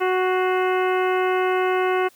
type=harmonic tone with a mistuned harmonic; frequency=370 Hz; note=F#4; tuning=in tune; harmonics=1 / 2 / 3 / 4 / 5 / 6 / 7 / 8; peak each=-20 / -25 / -27 / -29 / -36 / -33 / -34 / -40 dBFS; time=0-2.09 s; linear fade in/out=20 ms; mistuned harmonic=6; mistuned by=-87 cents; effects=white hiss -55 dBFS RMS until 2.15 s